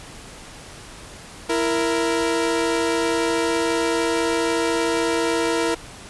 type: tone pair together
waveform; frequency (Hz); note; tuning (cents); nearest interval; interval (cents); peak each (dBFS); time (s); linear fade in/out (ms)
sawtooth; 332.1 / 466.2; E4 / A#4; +13 / 0; tritone; 587; -18; 1.49-5.75; 10
effects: pink hiss -40 dBFS RMS until 6.09 s + resampled to 24000 Hz